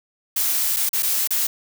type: noise with dropouts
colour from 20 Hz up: blue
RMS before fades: -21 dBFS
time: 0.36-1.47 s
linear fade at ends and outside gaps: 5 ms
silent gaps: 0.764-0.767 / 0.892-0.931 / 1.025-1.029 / 1.275-1.306 s
effects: none